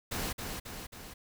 pink noise with echo, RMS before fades -35 dBFS, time 0.11-0.33 s, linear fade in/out 10 ms, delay 270 ms, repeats 3, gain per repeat -4 dB, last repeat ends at 1.14 s, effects none

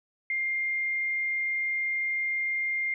sine tone, 2111 Hz, C7, 15 cents sharp, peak -26 dBFS, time 0.3-2.94 s, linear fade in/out 2 ms, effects none

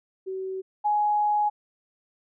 sine tone pair in turn, 379.2 / 836.2 Hz, F#4 / G#5, +43 / +12 cents, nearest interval octave + major second, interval 1369 cents, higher second, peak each -29 / -20 dBFS, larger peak second, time 0.26-0.62 / 0.84-1.5 s, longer second, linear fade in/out 20 ms, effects none

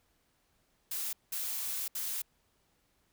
blue noise bursts at uneven times, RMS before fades -36 dBFS, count 3, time 0.91-1.13 / 1.32-1.88 / 1.95-2.22 s, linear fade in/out 5 ms, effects pink hiss -73 dBFS RMS until 3.12 s

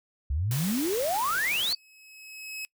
sine exponential sweep, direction up, 63.5 to 4699 Hz, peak -25 dBFS, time 0.3-1.75 s, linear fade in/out 5 ms
white noise, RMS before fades -35 dBFS, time 0.51-1.73 s, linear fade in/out 2 ms
sawtooth tone with exponential growth, 2566 Hz, E7, 47 cents flat, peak -30 dBFS, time 1.27-2.65 s, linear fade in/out 0 ms, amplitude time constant 300 ms
effects noise-tail reverb RT60 0.1 s tail -24 dB re dry

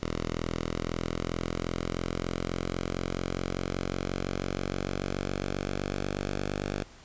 5% pulse exponential sweep, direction up, 41.23 to 49.45 Hz, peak -19 dBFS, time 0.03-6.84 s, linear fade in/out 0 ms, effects pink hiss -53 dBFS RMS until 7.04 s + resampled to 16000 Hz

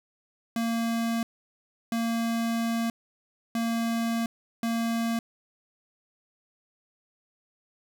square tone bursts at uneven times, 230 Hz, A#3, 23 cents flat, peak -26 dBFS, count 4, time 0.56-1.23 / 1.92-2.9 / 3.55-4.26 / 4.63-5.19 s, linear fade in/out 2 ms, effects none

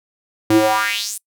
square tone with high-pass filter sweep, 107.9 Hz, A2, 33 cents flat, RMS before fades -17 dBFS, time 0.5-1.18 s, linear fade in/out 5 ms, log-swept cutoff 230 to 10000 Hz, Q 3.7, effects noise-tail reverb RT60 0.1 s tail -24 dB re dry

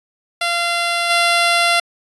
10% pulse tone with level steps, 689 Hz, F5, 24 cents flat, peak -8 / -4 dBFS, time 0.41-1.8 s, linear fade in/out 5 ms, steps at 1.09 s, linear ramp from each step 20 ms, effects resampled to 22050 Hz

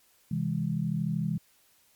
sine chord, C augmented, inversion none, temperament just, 130.81 / 163.52 / 204.4 Hz, C3 / E3 / G#3, 0 / -14 / -27 cents, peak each -33 / -29 / -32 dBFS, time 0.31-1.38 s, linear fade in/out 5 ms, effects white hiss -64 dBFS RMS until 1.95 s + MP3 96 kbps

